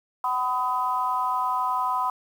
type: harmonic tone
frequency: 251.5 Hz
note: B3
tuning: 32 cents sharp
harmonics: 3 / 4 / 5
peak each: -30 / -24 / -29 dBFS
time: 0.24-2.1 s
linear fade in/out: 2 ms
effects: 8-bit